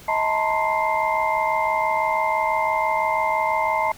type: tone cluster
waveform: sine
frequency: 636 / 884 / 950 / 1053 / 2094 Hz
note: D#5 / A5 / A#5 / C6 / C7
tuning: +38 / +8 / +33 / +11 / +1 cents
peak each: -26 / -22 / -27 / -27 / -27 dBFS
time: 0.08-3.92 s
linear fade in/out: 5 ms
effects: pink hiss -45 dBFS RMS until 3.97 s